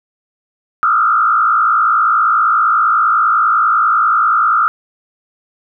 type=tone with frequency modulation; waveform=sine; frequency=1305 Hz; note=E6; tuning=18 cents flat; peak=-9 dBFS; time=0.83-4.68 s; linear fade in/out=0 ms; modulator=55.1 Hz; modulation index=1.8; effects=none